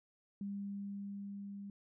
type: tone with level ramp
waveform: sine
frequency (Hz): 200.2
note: G3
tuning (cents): +37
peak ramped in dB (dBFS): -38 to -44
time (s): 0.41-1.7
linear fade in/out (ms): 2
effects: none